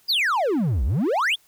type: exponential two-way sweep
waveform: triangle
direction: down then up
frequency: 5110 to 55.2 to 3665 Hz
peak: -17 dBFS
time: 0.08-1.36 s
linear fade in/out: 20 ms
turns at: 0.84 s
effects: white hiss -59 dBFS RMS until 1.47 s